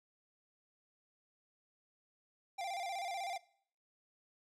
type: tone with vibrato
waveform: square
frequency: 740 Hz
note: F#5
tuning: in tune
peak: -39 dBFS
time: 2.58-3.38 s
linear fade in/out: 10 ms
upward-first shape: square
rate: 16 Hz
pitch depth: 100 cents each way
effects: noise-tail reverb RT60 0.6 s tail -21 dB re dry + low-pass 9000 Hz 12 dB/octave